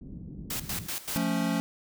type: low-pass noise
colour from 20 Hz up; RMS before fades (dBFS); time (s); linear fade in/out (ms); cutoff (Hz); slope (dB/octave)
white; -41; 0.01-0.87; 10; 250; 24
type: noise with tremolo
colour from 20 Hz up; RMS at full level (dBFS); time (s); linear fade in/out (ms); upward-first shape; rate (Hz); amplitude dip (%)
white; -33; 0.5-1.24; 5; square; 5.2; 80
type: chord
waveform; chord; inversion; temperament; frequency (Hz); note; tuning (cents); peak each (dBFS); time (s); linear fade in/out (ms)
square; F augmented; none; equal; 174.61 / 220 / 277.2; F3 / A3 / C#4; 0 / 0 / 0; -31; 1.16-1.6; 0
effects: none